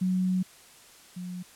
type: tone pair in turn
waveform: sine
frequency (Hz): 184.7 / 180.17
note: F#3 / F#3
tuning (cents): -3 / -46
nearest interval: unison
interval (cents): 43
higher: first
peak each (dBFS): -23 / -34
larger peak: first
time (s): 0.01-0.43 / 1.16-1.43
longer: first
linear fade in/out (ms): 10
effects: white hiss -53 dBFS RMS until 1.55 s + low-pass 11000 Hz 12 dB/octave